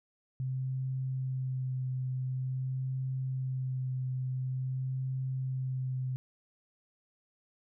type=tone with vibrato; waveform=sine; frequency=130 Hz; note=C3; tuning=11 cents flat; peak=-31 dBFS; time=0.4-6.16 s; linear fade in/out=0 ms; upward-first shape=sine; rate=0.47 Hz; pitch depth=15 cents each way; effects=none